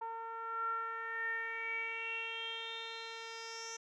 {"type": "tone with low-pass filter sweep", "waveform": "10% pulse", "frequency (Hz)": 454.8, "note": "A#4", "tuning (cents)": -43, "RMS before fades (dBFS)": -41, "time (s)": [0.01, 3.77], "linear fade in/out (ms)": 10, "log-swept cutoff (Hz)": [1000, 5900], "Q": 9.2, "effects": []}